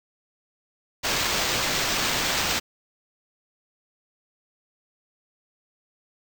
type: noise with sample-and-hold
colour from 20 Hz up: blue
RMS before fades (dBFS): -25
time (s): 1.03-2.6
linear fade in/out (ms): 20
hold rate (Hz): 11025
effects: none